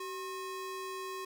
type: ring-modulated tone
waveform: square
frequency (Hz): 727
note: F#5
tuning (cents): -31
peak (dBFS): -36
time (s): 0-1.25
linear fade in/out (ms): 5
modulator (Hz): 346
effects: none